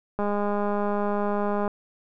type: click train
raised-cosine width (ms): 1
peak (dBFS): -14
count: 306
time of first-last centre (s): 0.19-1.678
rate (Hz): 205
effects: none